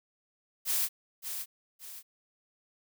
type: noise with echo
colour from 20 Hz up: blue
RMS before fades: -29 dBFS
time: 0.65-0.89 s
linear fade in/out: 50 ms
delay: 570 ms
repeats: 2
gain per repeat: -8 dB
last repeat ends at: 2.03 s
effects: none